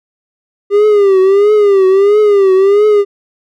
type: tone with vibrato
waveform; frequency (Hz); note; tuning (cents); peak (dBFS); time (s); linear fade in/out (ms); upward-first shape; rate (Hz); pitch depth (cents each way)
triangle; 400; G4; +35; -3; 0.7-3.05; 50; triangle; 1.5; 120
effects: none